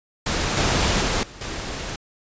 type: noise with level steps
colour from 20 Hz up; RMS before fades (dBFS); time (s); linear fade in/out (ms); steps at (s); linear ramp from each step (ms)
pink; -23 / -20 / -22 / -41 / -30; 0.26-1.96; 5; 0.57 / 1.01 / 1.23 / 1.41; 2
effects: resampled to 16000 Hz